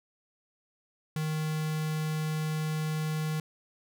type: tone with notch filter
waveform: square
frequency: 155.56 Hz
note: D#3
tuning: in tune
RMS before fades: -31 dBFS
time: 1.16-3.4 s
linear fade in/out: 2 ms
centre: 600 Hz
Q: 1.4
effects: none